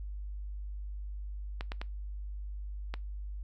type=clicks; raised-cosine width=0.3 ms; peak=-22 dBFS; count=4; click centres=1.609 / 1.719 / 1.815 / 2.94 s; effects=noise-tail reverb RT60 0.2 s tail -21 dB re dry + added 50 Hz sine -37 dBFS peak until 3.43 s